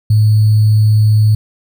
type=tone with sample-and-hold; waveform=sine; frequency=107.4 Hz; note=A2; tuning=41 cents flat; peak=-6 dBFS; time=0.1-1.35 s; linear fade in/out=5 ms; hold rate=4410 Hz; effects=none